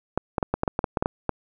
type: clicks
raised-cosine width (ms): 1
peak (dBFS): -8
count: 12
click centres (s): 0.176 / 0.382 / 0.428 / 0.54 / 0.634 / 0.678 / 0.791 / 0.842 / 0.972 / 1.025 / 1.059 / 1.293
effects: none